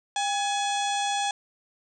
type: harmonic tone with a mistuned harmonic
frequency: 844 Hz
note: G#5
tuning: 28 cents sharp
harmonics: 1 / 2 / 3 / 4 / 5 / 6 / 7 / 8 / 9 / 10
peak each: -26 / -36 / -37 / -32 / -42 / -46 / -38 / -40 / -45 / -40 dBFS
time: 0.16-1.31 s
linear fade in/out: 2 ms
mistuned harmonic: 1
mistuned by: -83 cents
effects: none